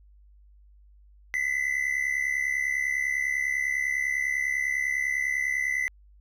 triangle tone pair together, 1979 / 2049 Hz, B6 / C7, +3 / -37 cents, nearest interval minor second, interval 60 cents, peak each -26 dBFS, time 1.34-5.88 s, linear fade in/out 0 ms, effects added 50 Hz sine -52 dBFS peak until 6.2 s

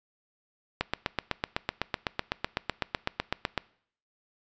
click train, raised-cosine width 0.3 ms, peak -10 dBFS, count 23, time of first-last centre 0.81-3.577 s, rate 7.95 Hz, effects noise-tail reverb RT60 0.6 s tail -22 dB re dry + resampled to 16000 Hz

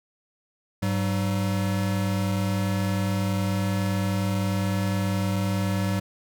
square tone pair together, 101.07 / 190.8 Hz, G#2 / G3, -47 / -47 cents, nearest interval major seventh, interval 1100 cents, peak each -26 / -27 dBFS, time 0.82-6 s, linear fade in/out 10 ms, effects none

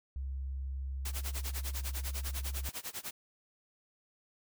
sine tone, 66.9 Hz, C2, 39 cents sharp, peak -35 dBFS, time 0.16-2.69 s, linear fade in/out 0 ms
white noise with tremolo, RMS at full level -39 dBFS, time 1.05-3.11 s, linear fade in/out 5 ms, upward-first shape sine, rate 10 Hz, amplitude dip 95%
effects none

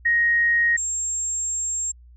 sine tone pair in turn, 1875 / 7500 Hz, A#6 / A#8, +10 / +10 cents, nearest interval 2 octaves, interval 2400 cents, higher second, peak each -16 / -23 dBFS, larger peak first, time 0.05-0.77 / 0.77-1.92 s, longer second, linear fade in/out 10 ms, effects added 60 Hz sine -45 dBFS peak until 2.16 s

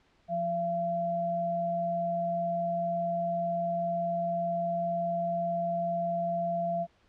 sine tone pair together, 174.61 / 680.5 Hz, F3 / F5, 0 / -45 cents, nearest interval 2 octaves, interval 2355 cents, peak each -36 / -28 dBFS, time 0.28-6.87 s, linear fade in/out 50 ms, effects pink hiss -66 dBFS RMS until 7.08 s + low-pass 4000 Hz 12 dB/octave

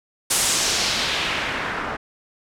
white noise with low-pass filter sweep, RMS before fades -23 dBFS, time 0.3-1.97 s, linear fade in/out 10 ms, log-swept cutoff 10000 to 1200 Hz, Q 1.4, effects none

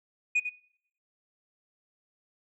sine tone with echo, 2472 Hz, D#7, 12 cents flat, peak -19 dBFS, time 0.35-0.4 s, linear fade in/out 10 ms, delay 97 ms, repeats 1, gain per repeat -10 dB, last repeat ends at 0.497 s, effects noise-tail reverb RT60 0.7 s tail -24 dB re dry + tanh soft clip ceiling -21 dBFS

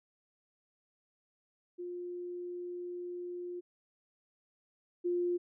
sine tone pair in turn, 354 / 352.2 Hz, F4 / F4, +23 / +15 cents, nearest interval unison, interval 8 cents, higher first, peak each -38 / -29 dBFS, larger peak second, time 1.78-3.61 / 5.04-5.38 s, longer first, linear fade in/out 20 ms, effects none

